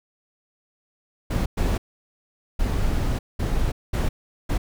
brown noise bursts at uneven times, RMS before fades -22 dBFS, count 6, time 1.3-1.46 / 1.57-1.78 / 2.59-3.19 / 3.39-3.72 / 3.93-4.09 / 4.49-4.58 s, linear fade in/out 10 ms, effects none

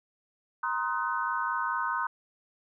sine chord, C half-diminished seventh, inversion third, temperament just, 941.9 / 1046.5 / 1255.8 / 1507 Hz, Bb5 / C6 / Eb6 / Gb6, +18 / 0 / +16 / +31 cents, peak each -33 dBFS, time 0.63-2.07 s, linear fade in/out 5 ms, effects none

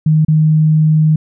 sine tone with dropouts, 155.56 Hz, D#3, in tune, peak -7 dBFS, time 0.06-1.16 s, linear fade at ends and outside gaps 5 ms, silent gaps 0.249-0.282 s, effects none

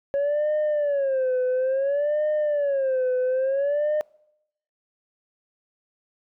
sine tone with vibrato, 554.4 Hz, C#5, in tune, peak -18 dBFS, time 0.14-4.01 s, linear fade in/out 0 ms, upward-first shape sine, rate 0.58 Hz, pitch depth 160 cents each way, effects noise-tail reverb RT60 0.8 s tail -26 dB re dry + tanh soft clip ceiling -19 dBFS

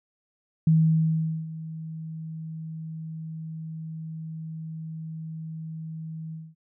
sine tone with ADSR envelope, 160 Hz, D#3, 49 cents sharp, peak -15 dBFS, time 0.67-6.55 s, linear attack 3 ms, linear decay 790 ms, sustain -18 dB, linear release 220 ms, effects none

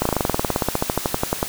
slowing click train, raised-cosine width 1 ms, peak -4 dBFS, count 24, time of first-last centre 0.02-1.429 s, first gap 34 ms, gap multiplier 1.05, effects white hiss -30 dBFS RMS until 1.48 s

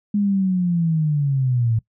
sine linear sweep, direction down, 207.7 to 110 Hz, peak -16 dBFS, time 0.14-1.79 s, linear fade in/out 5 ms, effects noise-tail reverb RT60 0.1 s tail -21 dB re dry

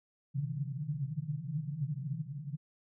white band-pass noise, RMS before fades -37 dBFS, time 0.34-2.57 s, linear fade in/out 20 ms, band 130 to 160 Hz, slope 96 dB/octave, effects none

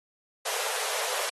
pink high-pass noise, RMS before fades -31 dBFS, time 0.45-1.3 s, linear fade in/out 10 ms, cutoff 430 Hz, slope 96 dB/octave, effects AAC 32 kbps

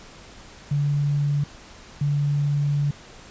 sine tone pair in turn, 144.3 / 144.3 Hz, D3 / D3, -30 / -30 cents, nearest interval unison, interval 0 cents, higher neither, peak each -19 dBFS, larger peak neither, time 0.71-1.44 / 2.01-2.91 s, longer second, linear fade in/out 5 ms, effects pink hiss -45 dBFS RMS until 3.3 s + resampled to 16000 Hz

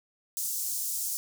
pink high-pass noise, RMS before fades -32 dBFS, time 0.37-1.17 s, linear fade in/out 0 ms, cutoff 6400 Hz, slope 24 dB/octave, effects none

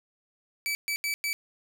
sawtooth tone bursts at uneven times, 2303 Hz, D7, 34 cents flat, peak -24 dBFS, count 4, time 0.66-0.75 / 0.88-0.96 / 1.04-1.14 / 1.24-1.33 s, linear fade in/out 0 ms, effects none

